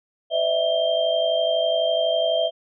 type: tone cluster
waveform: sine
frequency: 510 / 604 / 656 / 3172 Hz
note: C5 / D5 / E5 / G7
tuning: -44 / +48 / -9 / +20 cents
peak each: -29 / -26 / -20 / -27 dBFS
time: 0.3-2.51 s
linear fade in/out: 50 ms
effects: none